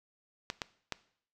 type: clicks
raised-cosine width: 0.2 ms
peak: -16 dBFS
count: 3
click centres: 0.501 / 0.618 / 0.923 s
effects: noise-tail reverb RT60 0.6 s tail -19 dB re dry